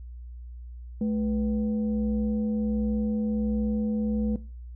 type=tone with frequency modulation; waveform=sine; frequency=215.6 Hz; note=A3; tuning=35 cents flat; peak=-23 dBFS; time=1.01-4.36 s; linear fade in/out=2 ms; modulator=277 Hz; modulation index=0.5; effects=noise-tail reverb RT60 0.3 s tail -17 dB re dry + added 60 Hz sine -38 dBFS peak until 4.75 s